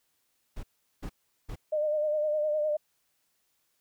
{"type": "noise bursts", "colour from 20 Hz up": "brown", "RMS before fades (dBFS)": -37, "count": 3, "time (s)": [0.56, 1.559], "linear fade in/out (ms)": 10, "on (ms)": 73, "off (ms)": 390}
{"type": "tone with vibrato", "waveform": "sine", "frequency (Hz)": 606, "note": "D#5", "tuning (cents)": -46, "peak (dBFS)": -25, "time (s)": [1.72, 2.77], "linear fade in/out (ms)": 10, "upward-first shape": "sine", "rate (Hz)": 9.8, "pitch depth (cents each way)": 40}
{"effects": ["white hiss -74 dBFS RMS until 3.8 s"]}